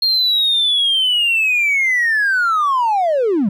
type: linear sweep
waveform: triangle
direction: down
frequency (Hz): 4251 to 179.8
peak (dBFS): -10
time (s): 0.02-3.49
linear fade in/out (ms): 5
effects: tanh soft clip ceiling -9 dBFS